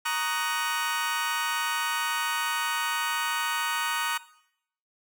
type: chord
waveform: 25% pulse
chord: D# minor seventh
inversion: second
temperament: just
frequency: 933.4 / 1120.1 / 1244.5 / 1493.4 Hz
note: A#5 / C#6 / D#6 / F#6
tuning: +2 / +18 / 0 / +16 cents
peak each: -27 / -33 / -28 / -28 dBFS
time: 0.05-4.18 s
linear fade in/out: 10 ms
effects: noise-tail reverb RT60 0.7 s tail -17 dB re dry